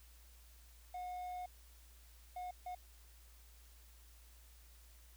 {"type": "tone bursts at uneven times", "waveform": "triangle", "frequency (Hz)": 724, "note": "F#5", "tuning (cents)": -38, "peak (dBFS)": -40, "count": 3, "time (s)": [[0.94, 1.46], [2.36, 2.51], [2.66, 2.75]], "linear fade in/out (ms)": 5, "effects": ["added 58 Hz sine -59 dBFS peak until 5.16 s", "white hiss -66 dBFS RMS until 5.16 s"]}